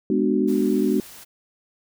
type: chord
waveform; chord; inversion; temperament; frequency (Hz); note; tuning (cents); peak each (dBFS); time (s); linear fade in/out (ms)
sine; G# half-diminished seventh; none; just; 207.7 / 249.2 / 299 / 373.8; G#3 / B3 / D4 / F#4; 0 / +16 / +31 / +18; -23; 0.1-1; 2
type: noise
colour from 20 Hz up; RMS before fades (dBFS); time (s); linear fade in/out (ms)
white; -43; 0.47-1.25; 20
effects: none